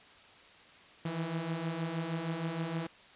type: beating tone pair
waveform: sawtooth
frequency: 159.9 / 166.3 Hz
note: D#3 / E3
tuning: +48 / +16 cents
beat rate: 6.4 Hz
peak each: -35 / -31 dBFS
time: 1.05-2.87 s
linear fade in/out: 5 ms
effects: white hiss -56 dBFS RMS until 3.15 s + resampled to 8000 Hz